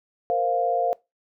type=chord; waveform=sine; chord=Bb suspended second; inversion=none; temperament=equal; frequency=466.2 / 523.3 / 698.5 Hz; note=Bb4 / C5 / F5; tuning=0 / 0 / 0 cents; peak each=-27 / -27 / -22 dBFS; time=0.3-0.93 s; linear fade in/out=0 ms; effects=noise-tail reverb RT60 0.2 s tail -21 dB re dry